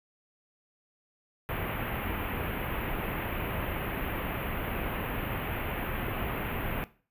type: band-stop noise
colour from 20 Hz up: pink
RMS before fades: -33 dBFS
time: 1.49-6.84 s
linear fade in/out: 0 ms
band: 2900 to 13000 Hz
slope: 48 dB/octave
effects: noise-tail reverb RT60 0.4 s tail -18 dB re dry + resampled to 32000 Hz